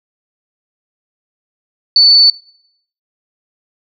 sine tone, 4488 Hz, C#8, 21 cents sharp, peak -4 dBFS, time 1.96-2.3 s, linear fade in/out 2 ms, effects noise-tail reverb RT60 0.7 s tail -24 dB re dry

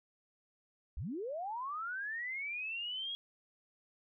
sine linear sweep, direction up, 44.41 to 3322 Hz, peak -37 dBFS, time 0.97-3.15 s, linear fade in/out 0 ms, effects none

